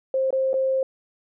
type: tone with dropouts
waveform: sine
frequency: 529 Hz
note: C5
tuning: 19 cents sharp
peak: -19 dBFS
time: 0.14-0.83 s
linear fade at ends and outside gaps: 2 ms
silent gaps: 0.306-0.327 / 0.532-0.54 s
effects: none